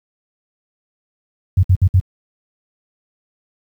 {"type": "tone bursts", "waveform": "sine", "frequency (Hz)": 92.5, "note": "F#2", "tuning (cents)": 0, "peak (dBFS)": -7, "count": 4, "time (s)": [1.57, 1.998], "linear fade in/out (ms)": 5, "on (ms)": 59, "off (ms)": 64, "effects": ["high-pass 60 Hz 12 dB/octave", "8-bit"]}